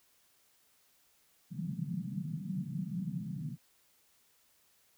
white band-pass noise, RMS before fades -38 dBFS, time 1.5-3.58 s, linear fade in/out 50 ms, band 140 to 200 Hz, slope 48 dB/octave, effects white hiss -69 dBFS RMS until 4.97 s

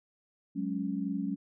sine chord, F# suspended second, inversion none, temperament just, 185 / 208.1 / 277.5 Hz, F#3 / G#3 / C#4, 0 / +4 / +2 cents, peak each -35 / -35 / -34 dBFS, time 0.55-1.36 s, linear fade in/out 20 ms, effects none

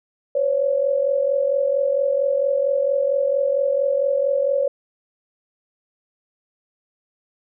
sine tone pair together, 516.6 / 561 Hz, C5 / C#5, -22 / +21 cents, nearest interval minor second, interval 143 cents, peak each -22 / -18 dBFS, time 0.35-4.68 s, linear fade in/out 5 ms, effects none

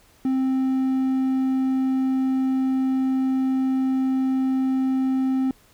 triangle tone, 262.8 Hz, C4, 8 cents sharp, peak -17 dBFS, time 0.25-5.51 s, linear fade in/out 2 ms, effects pink hiss -56 dBFS RMS until 5.73 s

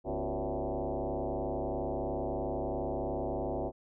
sine tone with frequency modulation, 139 Hz, C#3, 5 cents sharp, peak -31 dBFS, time 0.04-3.72 s, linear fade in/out 50 ms, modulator 103 Hz, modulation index 6.3, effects none

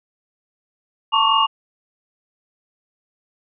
sine tone cluster, 894 / 1094 / 1139 / 2834 Hz, A5 / C#6 / C#6 / F7, +27 / -23 / +47 / +25 cents, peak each -19 dBFS, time 1.12-1.47 s, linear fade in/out 20 ms, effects none

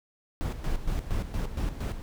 brown noise with tremolo, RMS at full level -28 dBFS, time 0.41-2.02 s, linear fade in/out 0 ms, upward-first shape square, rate 4.3 Hz, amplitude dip 65%, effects none

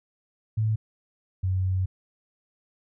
sine tone pair in turn, 109.2 / 93.42 Hz, A2 / F#2, -13 / +17 cents, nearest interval minor third, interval 270 cents, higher first, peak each -21 / -22 dBFS, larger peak first, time 0.57-0.76 / 1.43-1.86 s, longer second, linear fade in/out 10 ms, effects none

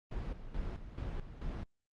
brown noise with tremolo, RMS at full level -38 dBFS, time 0.11-1.64 s, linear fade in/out 5 ms, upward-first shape square, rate 2.3 Hz, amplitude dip 65%, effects low-pass 4000 Hz 12 dB/octave + Opus 24 kbps

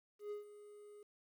triangle tone with ADSR envelope, 415.3 Hz, G#4, in tune, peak -38 dBFS, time 0.19-1.03 s, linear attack 120 ms, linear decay 130 ms, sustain -14 dB, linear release 4 ms, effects 12-bit

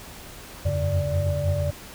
sine tone cluster, 85.2 / 91.2 / 94.7 / 141.7 / 584 Hz, F2 / F#2 / F#2 / C#3 / D5, -42 / -24 / +41 / +38 / -10 cents, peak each -27 dBFS, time 0.65-1.71 s, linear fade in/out 10 ms, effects tanh soft clip ceiling -13 dBFS + pink hiss -42 dBFS RMS until 1.94 s

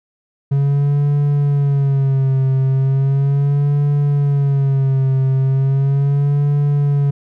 triangle tone with vibrato, 138.59 Hz, C#3, in tune, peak -10 dBFS, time 0.51-7.11 s, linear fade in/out 10 ms, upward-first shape sine, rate 0.37 Hz, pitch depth 71 cents each way, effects none

